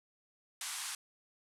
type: band-pass noise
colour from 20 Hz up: white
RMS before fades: -41 dBFS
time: 0.61-0.95 s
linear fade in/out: 2 ms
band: 820 to 11000 Hz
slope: 48 dB/octave
effects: none